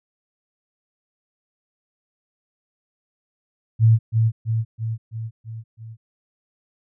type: tone with echo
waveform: sine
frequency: 112.6 Hz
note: A2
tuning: 40 cents sharp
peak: -10 dBFS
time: 3.79-3.99 s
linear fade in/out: 50 ms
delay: 330 ms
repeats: 6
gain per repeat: -4 dB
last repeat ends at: 5.97 s
effects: none